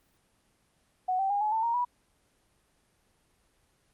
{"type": "tone with pitch steps", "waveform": "sine", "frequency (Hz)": [740, 775, 811.7, 850, 890.2, 932.3, 976.4], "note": ["F#5", "G5", "G#5", "G#5", "A5", "A#5", "B5"], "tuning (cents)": [0, -20, -40, 40, 20, 0, -20], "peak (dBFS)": -25, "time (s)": [1.08, 1.85], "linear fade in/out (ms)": 10, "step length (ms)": 110, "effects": ["pink hiss -69 dBFS RMS until 3.93 s", "Opus 24 kbps"]}